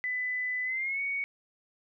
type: tone with pitch glide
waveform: sine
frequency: 2000 to 2232 Hz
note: B6 to C#7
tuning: +21 to +11 cents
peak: -29 dBFS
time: 0.04-1.24 s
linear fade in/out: 0 ms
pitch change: +190 cents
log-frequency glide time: 0.64-1.01 s
effects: none